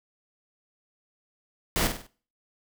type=noise with echo; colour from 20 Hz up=pink; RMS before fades=-25 dBFS; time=1.76-1.87 s; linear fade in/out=0 ms; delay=49 ms; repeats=4; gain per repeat=-7 dB; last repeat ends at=2.066 s; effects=noise-tail reverb RT60 0.4 s tail -19 dB re dry